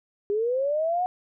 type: linear sweep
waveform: sine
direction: up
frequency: 399.8 to 741 Hz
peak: -22 dBFS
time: 0.3-1.06 s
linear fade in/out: 0 ms
effects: none